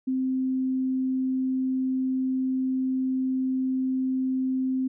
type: tone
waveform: sine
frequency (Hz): 260.4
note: C4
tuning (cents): -8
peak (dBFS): -23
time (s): 0.07-4.88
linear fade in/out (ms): 10
effects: none